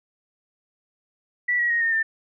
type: tone with pitch steps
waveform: sine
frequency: 1957 / 1914.5 / 1872.9 / 1832.3 / 1792.5 Hz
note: B6 / A#6 / A#6 / A#6 / A6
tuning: -16 / +46 / +8 / -30 / +32 cents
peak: -19 dBFS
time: 1.48-2.03 s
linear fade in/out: 10 ms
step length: 110 ms
effects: none